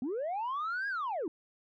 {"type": "linear two-way sweep", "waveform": "sine", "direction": "up then down", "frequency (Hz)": [230, 1661.2, 281.7], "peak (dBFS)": -30, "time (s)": [0.02, 1.28], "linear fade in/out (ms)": 2, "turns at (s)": 0.88, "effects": ["tanh soft clip ceiling -30 dBFS"]}